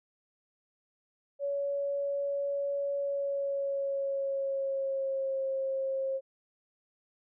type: tone with pitch glide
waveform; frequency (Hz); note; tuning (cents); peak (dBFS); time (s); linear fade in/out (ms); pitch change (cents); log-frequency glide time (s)
sine; 563 to 536; C#5 to C5; +27 to +42; -29; 1.39-6.21; 50; -85; 2.94-5.44
effects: none